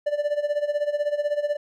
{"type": "tone with tremolo", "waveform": "triangle", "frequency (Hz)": 587.3, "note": "D5", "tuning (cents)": 0, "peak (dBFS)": -17, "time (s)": [0.06, 1.57], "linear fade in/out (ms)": 10, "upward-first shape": "sine", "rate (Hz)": 16, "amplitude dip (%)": 80, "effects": []}